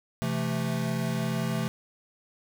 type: chord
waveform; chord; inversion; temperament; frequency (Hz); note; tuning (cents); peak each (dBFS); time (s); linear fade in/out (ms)
square; A minor; first; equal with one note detuned; 130.81 / 168.28 / 220; C3 / E3 / A3; 0 / +36 / 0; -32; 0.22-1.68; 0
effects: none